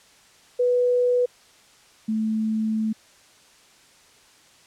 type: tone pair in turn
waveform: sine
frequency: 492.6 / 218.8 Hz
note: B4 / A3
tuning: -5 / -9 cents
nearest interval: octave + major second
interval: 1404 cents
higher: first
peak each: -17 / -21 dBFS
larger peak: first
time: 0.59-1.26 / 2.08-2.93 s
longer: second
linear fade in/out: 10 ms
effects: white hiss -54 dBFS RMS until 4.66 s + low-pass 8000 Hz 12 dB/octave